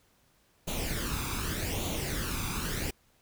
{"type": "noise with flanger", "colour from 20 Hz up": "pink", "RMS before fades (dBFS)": -33, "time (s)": [0.67, 2.91], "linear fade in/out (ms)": 10, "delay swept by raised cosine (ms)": [0.29, 0.83], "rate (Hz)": 0.84, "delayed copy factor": 0.65, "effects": ["pink hiss -67 dBFS RMS until 3.21 s"]}